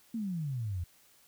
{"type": "exponential sweep", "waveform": "sine", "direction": "down", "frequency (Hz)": [236.4, 82.8], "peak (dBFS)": -32, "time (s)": [0.14, 0.84], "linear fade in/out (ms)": 5, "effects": ["white hiss -63 dBFS RMS until 1.27 s"]}